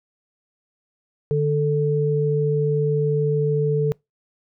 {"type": "tone pair together", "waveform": "sine", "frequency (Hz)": [148.8, 440], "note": ["D3", "A4"], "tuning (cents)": [23, 0], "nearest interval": "octave + perfect fifth", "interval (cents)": 1877, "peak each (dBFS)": -20, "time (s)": [1.31, 3.92], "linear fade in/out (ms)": 0, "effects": ["noise-tail reverb RT60 0.2 s tail -26 dB re dry"]}